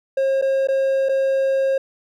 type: tone with dropouts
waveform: triangle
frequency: 538 Hz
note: C5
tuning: 48 cents sharp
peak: -14 dBFS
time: 0.17-1.78 s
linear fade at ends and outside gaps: 5 ms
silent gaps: 0.415-0.422 / 0.673-0.685 / 1.088-1.092 s
effects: none